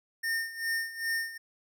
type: tone with tremolo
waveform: square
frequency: 1821 Hz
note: A#6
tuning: 41 cents flat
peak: -28 dBFS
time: 0.23-1.38 s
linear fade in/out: 10 ms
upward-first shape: sine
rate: 2.5 Hz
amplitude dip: 80%
effects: none